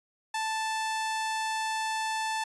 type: tone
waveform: sawtooth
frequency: 880 Hz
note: A5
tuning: in tune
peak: -25 dBFS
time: 0.34-2.44 s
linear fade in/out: 5 ms
effects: resampled to 24000 Hz